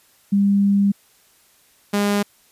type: tone pair in turn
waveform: sine / sawtooth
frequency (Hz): 200 / 203.8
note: G3 / G#3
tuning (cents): +35 / -32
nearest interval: unison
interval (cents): 33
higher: second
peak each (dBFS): -13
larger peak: neither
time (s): 0.32-0.92 / 1.93-2.23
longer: first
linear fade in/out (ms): 10
effects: white hiss -56 dBFS RMS until 2.51 s + resampled to 32000 Hz